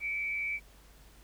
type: tone with frequency modulation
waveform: sine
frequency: 2300 Hz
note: D7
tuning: 37 cents flat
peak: -31 dBFS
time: 0-0.6 s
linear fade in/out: 50 ms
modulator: 94.4 Hz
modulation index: 0.64
effects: added 50 Hz sine -56 dBFS peak until 1.23 s + pink hiss -60 dBFS RMS until 1.23 s